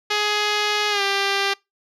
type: tone with pitch glide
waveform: 5% pulse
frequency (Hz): 418.3 to 396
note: G#4 to G4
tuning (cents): +12 to +18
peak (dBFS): -7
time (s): 0.1-1.54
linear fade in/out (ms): 10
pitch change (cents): -94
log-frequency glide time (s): 0.9-1.02
effects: noise-tail reverb RT60 0.2 s tail -25 dB re dry + low-pass 6000 Hz 12 dB/octave